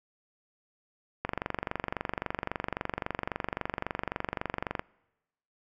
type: click train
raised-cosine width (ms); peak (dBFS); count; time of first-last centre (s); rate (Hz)
0.5; -15; 85; 1.25-4.794; 23.7
effects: noise-tail reverb RT60 1.0 s tail -25 dB re dry